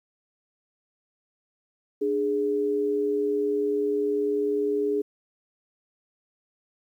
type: tone pair together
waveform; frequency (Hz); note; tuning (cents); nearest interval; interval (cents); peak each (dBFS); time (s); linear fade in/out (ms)
sine; 295.1 / 415.3; D4 / G#4; +8 / 0; tritone; 592; -29 / -23; 2.01-5.02; 10
effects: 10-bit